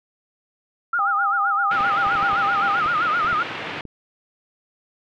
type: tone with vibrato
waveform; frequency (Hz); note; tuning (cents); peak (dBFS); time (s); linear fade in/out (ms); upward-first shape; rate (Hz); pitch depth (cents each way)
sine; 1318.5; E6; 0; -18; 0.93-3.43; 5; sine; 7.7; 150
type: tone with tremolo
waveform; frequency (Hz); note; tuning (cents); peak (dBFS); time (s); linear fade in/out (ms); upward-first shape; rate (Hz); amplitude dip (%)
sine; 797; G5; +28; -23; 0.99-2.79; 0; triangle; 4.9; 45
type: band-pass noise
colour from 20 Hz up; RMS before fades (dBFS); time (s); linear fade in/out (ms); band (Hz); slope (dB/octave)
white; -31; 1.71-3.81; 2; 100 to 2800; 24
type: clicks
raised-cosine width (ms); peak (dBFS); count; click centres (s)
3; -24; 9; 1.807 / 2.067 / 2.154 / 2.228 / 2.332 / 2.861 / 3.246 / 3.328 / 3.853
effects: none